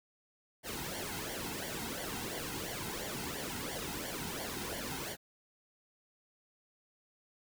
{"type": "noise with flanger", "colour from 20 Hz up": "pink", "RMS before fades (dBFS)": -40, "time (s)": [0.63, 5.17], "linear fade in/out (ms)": 50, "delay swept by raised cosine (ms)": [0.77, 1.76], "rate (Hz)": 2.9, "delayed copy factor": -0.75, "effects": []}